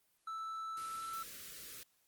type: tone with pitch glide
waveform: triangle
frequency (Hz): 1318.5 to 1330.7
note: E6 to E6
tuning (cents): 0 to +16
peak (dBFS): -38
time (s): 0.27-1.23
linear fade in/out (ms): 5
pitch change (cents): +16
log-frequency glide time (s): 0.85-1.07
type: band-stop noise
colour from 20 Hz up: white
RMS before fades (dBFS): -50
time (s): 0.77-1.83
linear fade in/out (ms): 0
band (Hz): 580 to 1200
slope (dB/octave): 48
effects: white hiss -75 dBFS RMS until 2.07 s + Opus 32 kbps